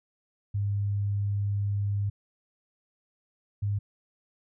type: tone pair in turn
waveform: sine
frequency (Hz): 101.2 / 101.85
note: G#2 / G#2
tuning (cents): -44 / -33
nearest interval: unison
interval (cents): 11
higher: second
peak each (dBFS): -25 / -25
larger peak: neither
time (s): 0.54-2.1 / 3.62-3.79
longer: first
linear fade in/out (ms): 10
effects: none